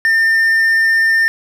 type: tone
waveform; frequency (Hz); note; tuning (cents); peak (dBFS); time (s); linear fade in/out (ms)
triangle; 1804; A6; +43; -8; 0.05-1.28; 0
effects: none